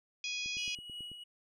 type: harmonic tone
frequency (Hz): 830.6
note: G#5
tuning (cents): 0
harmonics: 3 / 4 / 5 / 6 / 7 / 8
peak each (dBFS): -38 / -41 / -50 / -43 / -46 / -52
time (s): 0.24-0.75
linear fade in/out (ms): 2
type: click train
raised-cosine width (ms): 3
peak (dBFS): -40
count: 7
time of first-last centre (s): 0.46-1.116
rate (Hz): 9.14
type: tone with tremolo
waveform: triangle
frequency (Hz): 2913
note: F#7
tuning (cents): -28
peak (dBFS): -39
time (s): 0.57-1.24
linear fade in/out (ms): 10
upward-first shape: triangle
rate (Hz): 2.9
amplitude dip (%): 55
effects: none